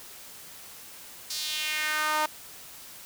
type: tone with high-pass filter sweep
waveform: sawtooth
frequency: 306.5 Hz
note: D#4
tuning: 26 cents flat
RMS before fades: -29 dBFS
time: 1.3-2.26 s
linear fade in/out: 5 ms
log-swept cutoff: 5000 to 870 Hz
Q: 2.3
effects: white hiss -46 dBFS RMS until 3.05 s